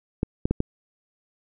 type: clicks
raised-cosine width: 3 ms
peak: -9 dBFS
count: 4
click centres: 0.231 / 0.455 / 0.51 / 0.604 s
effects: none